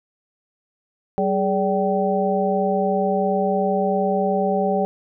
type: harmonic tone with a mistuned harmonic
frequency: 192.9 Hz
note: G3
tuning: 28 cents flat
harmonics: 1 / 2 / 3 / 4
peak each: -23 / -23 / -23 / -23 dBFS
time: 1.18-4.85 s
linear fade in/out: 0 ms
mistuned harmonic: 2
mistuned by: +130 cents
effects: none